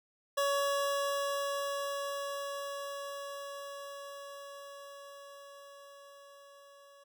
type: tone with level ramp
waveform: 25% pulse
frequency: 562 Hz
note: C#5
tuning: 24 cents sharp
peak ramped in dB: -24 to -52 dBFS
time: 0.37-7.04 s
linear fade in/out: 10 ms
effects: none